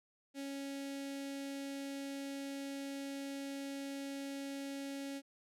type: tone with notch filter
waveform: sawtooth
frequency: 276.7 Hz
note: C#4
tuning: 3 cents flat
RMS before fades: -43 dBFS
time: 0.34-5.22 s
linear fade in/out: 50 ms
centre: 1100 Hz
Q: 1
effects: low-pass 12000 Hz 12 dB/octave